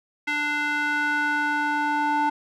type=tone with band-pass filter sweep; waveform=square; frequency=295.3 Hz; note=D4; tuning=10 cents sharp; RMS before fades=-24 dBFS; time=0.27-2.3 s; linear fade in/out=10 ms; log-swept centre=2000 to 1000 Hz; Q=2.9; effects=none